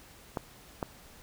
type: clicks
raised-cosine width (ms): 1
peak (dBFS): -17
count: 2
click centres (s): 0.372 / 0.828
effects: pink hiss -54 dBFS RMS until 1.22 s